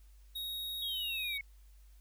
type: tone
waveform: square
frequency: 3768 Hz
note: A#7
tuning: 18 cents sharp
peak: -38 dBFS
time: 0.35-1.38 s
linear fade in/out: 10 ms
type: exponential sweep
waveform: sine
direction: down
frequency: 3403 to 2178 Hz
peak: -37 dBFS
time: 0.82-1.41 s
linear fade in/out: 2 ms
effects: added 50 Hz sine -55 dBFS peak until 2 s + white hiss -71 dBFS RMS until 2 s